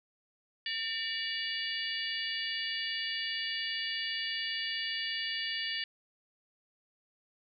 harmonic tone with a mistuned harmonic, 575 Hz, D5, 37 cents flat, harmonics 3 / 4 / 5 / 6 / 7 / 8, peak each -38 / -43 / -37 / -41 / -47 / -40 dBFS, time 0.66-5.84 s, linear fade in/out 2 ms, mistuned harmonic 3, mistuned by +82 cents, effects none

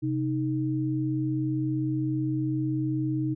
sine tone pair together, 130.9 / 311.3 Hz, C3 / D#4, +1 / +1 cents, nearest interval octave + minor third, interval 1500 cents, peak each -28 / -27 dBFS, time 0.02-3.35 s, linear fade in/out 20 ms, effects none

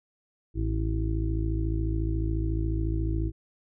harmonic tone with a mistuned harmonic, 54.1 Hz, A1, 29 cents flat, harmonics 1 / 2 / 3 / 5 / 6 / 7, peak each -27 / -30 / -41 / -44 / -33 / -42 dBFS, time 0.54-3.32 s, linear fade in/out 50 ms, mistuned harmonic 5, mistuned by -22 cents, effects none

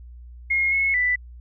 sine tone with pitch steps, 2149 / 2184 / 1983 Hz, C7 / C#7 / B6, +46 / -26 / +7 cents, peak -18 dBFS, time 0.5-1.16 s, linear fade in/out 10 ms, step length 220 ms, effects added 60 Hz sine -39 dBFS peak until 1.4 s

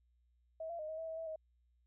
sine tone with pitch steps, 643 / 680 / 617 / 633 / 650 / 644 / 653 / 632 Hz, E5 / F5 / D#5 / D#5 / E5 / E5 / E5 / D#5, -43 / -46 / -15 / +30 / -24 / -41 / -17 / +27 cents, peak -40 dBFS, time 0.6-1.36 s, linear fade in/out 5 ms, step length 95 ms, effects added 60 Hz sine -70 dBFS peak until 1.86 s

